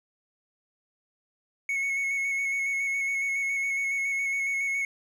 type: tone with vibrato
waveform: triangle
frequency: 2200 Hz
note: C#7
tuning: 14 cents flat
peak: -24 dBFS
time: 1.69-4.85 s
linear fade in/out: 2 ms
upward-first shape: square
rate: 7.2 Hz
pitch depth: 17 cents each way
effects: none